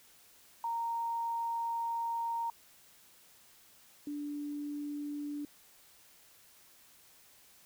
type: tone pair in turn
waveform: sine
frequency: 927 / 292 Hz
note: A#5 / D4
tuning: -10 / -10 cents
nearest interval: octave + minor sixth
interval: 2000 cents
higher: first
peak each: -32 / -36 dBFS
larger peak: first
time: 0.64-2.5 / 4.07-5.45 s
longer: first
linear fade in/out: 2 ms
effects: white hiss -61 dBFS RMS until 7.65 s